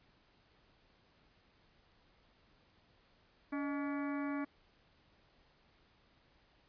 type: harmonic tone with a mistuned harmonic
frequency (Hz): 284.3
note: C#4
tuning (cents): +44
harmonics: 1 / 2 / 3 / 4 / 5 / 6 / 7 / 8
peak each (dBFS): -36 / -47 / -50 / -47 / -51 / -52 / -54 / -53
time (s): 3.52-4.45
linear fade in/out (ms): 10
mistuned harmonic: 2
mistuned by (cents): +140
effects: pink hiss -69 dBFS RMS until 6.68 s + resampled to 11025 Hz